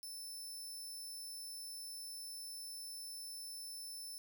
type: tone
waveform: 20% pulse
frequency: 5290 Hz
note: E8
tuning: 5 cents sharp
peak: -40 dBFS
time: 0.03-4.18 s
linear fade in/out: 0 ms
effects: none